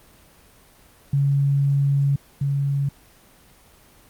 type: tone pair in turn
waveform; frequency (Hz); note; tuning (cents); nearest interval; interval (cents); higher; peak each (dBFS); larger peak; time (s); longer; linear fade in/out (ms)
sine; 140 / 140; C#3 / C#3; +18 / +18; unison; 0; neither; -16 / -19; first; 1.13-2.16 / 2.41-2.89; first; 5
effects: pink hiss -52 dBFS RMS until 4.09 s + Opus 24 kbps